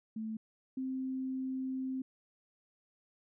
sine tone pair in turn, 220 / 261.6 Hz, A3 / C4, 0 / 0 cents, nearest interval minor third, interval 300 cents, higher second, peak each -36 / -34 dBFS, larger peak second, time 0.16-0.37 / 0.77-2.02 s, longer second, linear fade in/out 5 ms, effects none

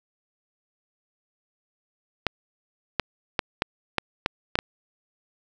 clicks, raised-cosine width 0.3 ms, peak -5 dBFS, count 8, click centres 2.267 / 2.997 / 3.392 / 3.621 / 3.983 / 4.261 / 4.555 / 4.589 s, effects none

